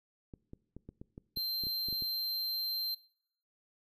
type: clicks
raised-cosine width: 3 ms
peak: -33 dBFS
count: 12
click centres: 0.338 / 0.534 / 0.766 / 0.89 / 1.015 / 1.179 / 1.373 / 1.637 / 1.669 / 1.886 / 1.927 / 2.023 s
type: tone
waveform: square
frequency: 4139 Hz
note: C8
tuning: 20 cents flat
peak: -33 dBFS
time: 1.36-2.95 s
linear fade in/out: 10 ms
effects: noise-tail reverb RT60 0.7 s tail -22 dB re dry